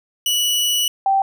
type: tone pair in turn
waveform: sawtooth / sine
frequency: 2944 / 779.8 Hz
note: F#7 / G5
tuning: -9 / -9 cents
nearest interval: octave + major seventh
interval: 2300 cents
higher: first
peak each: -13 dBFS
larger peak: neither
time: 0.26-0.88 / 1.06-1.22 s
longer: first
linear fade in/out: 2 ms
effects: none